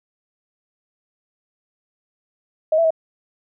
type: tone with pitch steps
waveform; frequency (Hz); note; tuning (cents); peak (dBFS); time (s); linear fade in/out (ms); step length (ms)
sine; 628 / 664 / 643; D#5 / E5 / E5; +16 / +12 / -43; -13; 2.72-2.906; 5; 62
effects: none